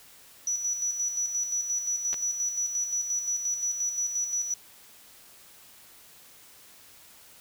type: tone with tremolo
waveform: sine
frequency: 5900 Hz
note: F#8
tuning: 6 cents flat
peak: -25 dBFS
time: 0.47-4.54 s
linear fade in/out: 2 ms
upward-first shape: square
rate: 5.7 Hz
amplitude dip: 50%
type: clicks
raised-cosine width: 0.2 ms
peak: -20 dBFS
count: 2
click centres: 2.13 / 2.142 s
effects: white hiss -53 dBFS RMS until 7.4 s